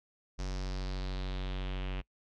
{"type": "tone with low-pass filter sweep", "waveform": "square", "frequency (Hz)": 46.85, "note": "F#1", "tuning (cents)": 22, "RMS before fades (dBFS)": -36, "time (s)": [0.38, 2.02], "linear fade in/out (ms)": 20, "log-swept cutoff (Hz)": [5800, 2800], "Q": 3.3, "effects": ["noise-tail reverb RT60 0.1 s tail -24 dB re dry"]}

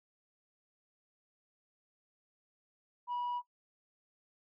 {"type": "tone", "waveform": "sine", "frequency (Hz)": 973, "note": "B5", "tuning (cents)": -26, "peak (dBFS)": -32, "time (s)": [3.07, 3.42], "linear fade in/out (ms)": 50, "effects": ["noise-tail reverb RT60 0.1 s tail -20 dB re dry", "tanh soft clip ceiling -32 dBFS"]}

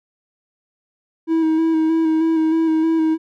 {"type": "tone with vibrato", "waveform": "triangle", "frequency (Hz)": 321.4, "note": "E4", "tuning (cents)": -44, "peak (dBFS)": -12, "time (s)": [1.27, 3.18], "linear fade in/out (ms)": 50, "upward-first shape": "square", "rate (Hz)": 3.2, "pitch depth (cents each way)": 21, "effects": []}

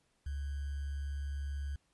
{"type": "tone with sample-and-hold", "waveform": "sine", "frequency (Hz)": 70.5, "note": "C#2", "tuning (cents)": 30, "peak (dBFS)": -35, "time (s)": [0.26, 1.76], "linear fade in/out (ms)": 5, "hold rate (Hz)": 1575, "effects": ["pink hiss -75 dBFS RMS until 1.93 s", "resampled to 24000 Hz"]}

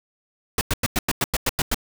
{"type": "noise bursts", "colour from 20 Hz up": "pink", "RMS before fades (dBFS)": -21, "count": 10, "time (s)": [0.58, 1.745], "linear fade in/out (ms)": 2, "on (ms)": 31, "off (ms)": 95, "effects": []}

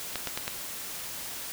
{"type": "clicks", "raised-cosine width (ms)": 0.2, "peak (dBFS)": -13, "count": 4, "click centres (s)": [0.157, 0.273, 0.375, 0.479], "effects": ["white hiss -38 dBFS RMS until 1.52 s"]}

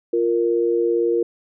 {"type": "tone pair together", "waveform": "sine", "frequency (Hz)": [348.3, 466.2], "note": ["F4", "A#4"], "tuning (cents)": [-5, 0], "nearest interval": "perfect fourth", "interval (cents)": 505, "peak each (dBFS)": -19, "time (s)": [0.13, 1.23], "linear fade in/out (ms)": 5, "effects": []}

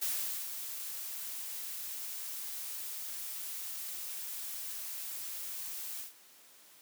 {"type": "noise with ADSR envelope", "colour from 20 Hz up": "blue", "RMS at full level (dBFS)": -33, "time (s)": [0.01, 6.13], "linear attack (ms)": 16, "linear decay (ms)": 440, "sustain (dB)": -8, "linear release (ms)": 130, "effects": ["white hiss -59 dBFS RMS until 6.81 s", "high-pass 200 Hz 12 dB/octave"]}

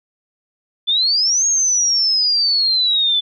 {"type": "exponential two-way sweep", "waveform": "sine", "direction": "up then down", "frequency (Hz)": [3464, 6600, 3464], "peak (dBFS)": -13, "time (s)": [0.87, 3.21], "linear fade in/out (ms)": 20, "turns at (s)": 1.46, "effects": []}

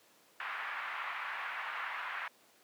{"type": "band-pass noise", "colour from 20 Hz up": "pink", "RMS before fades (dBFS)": -40, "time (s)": [0.4, 2.28], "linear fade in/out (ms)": 2, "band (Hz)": [1000, 2300], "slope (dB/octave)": 24, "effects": ["pink hiss -64 dBFS RMS until 2.63 s", "high-pass 300 Hz 12 dB/octave"]}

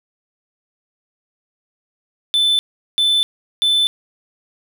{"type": "tone bursts", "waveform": "triangle", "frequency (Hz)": 3520, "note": "A7", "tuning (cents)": 0, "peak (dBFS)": -11, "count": 3, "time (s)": [2.34, 3.87], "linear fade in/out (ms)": 0, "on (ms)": 250, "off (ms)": 390, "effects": []}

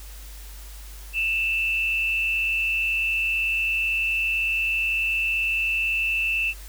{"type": "tone with frequency modulation", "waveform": "sine", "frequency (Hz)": 2662, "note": "E7", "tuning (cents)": 16, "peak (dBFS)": -21, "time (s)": [1.13, 6.54], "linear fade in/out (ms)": 50, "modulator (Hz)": 181, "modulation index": 0.38, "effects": ["added 50 Hz sine -38 dBFS peak until 6.68 s", "white hiss -46 dBFS RMS until 6.68 s"]}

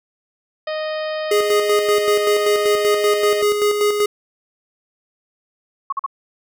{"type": "harmonic tone", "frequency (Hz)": 620, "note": "D#5", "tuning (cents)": -6, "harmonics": [1, 2, 3, 4, 5, 6, 7, 8], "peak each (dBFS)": [-22, -32, -32, -38, -37, -40, -42, -40], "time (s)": [0.67, 3.42], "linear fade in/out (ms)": 5}
{"type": "tone with tremolo", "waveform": "square", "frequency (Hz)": 415.3, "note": "G#4", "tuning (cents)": 0, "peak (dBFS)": -14, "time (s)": [1.31, 4.06], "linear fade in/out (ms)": 5, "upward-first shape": "square", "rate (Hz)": 5.2, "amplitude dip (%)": 45}
{"type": "tone bursts", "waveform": "sine", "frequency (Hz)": 1100, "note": "C#6", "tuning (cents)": -14, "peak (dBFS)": -18, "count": 3, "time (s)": [5.9, 6.063], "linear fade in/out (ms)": 5, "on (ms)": 25, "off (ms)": 44}
{"effects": []}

